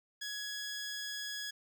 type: tone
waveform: 15% pulse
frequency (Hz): 1674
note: G#6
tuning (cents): +13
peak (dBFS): -32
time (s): 0.21-1.51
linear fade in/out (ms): 10
effects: none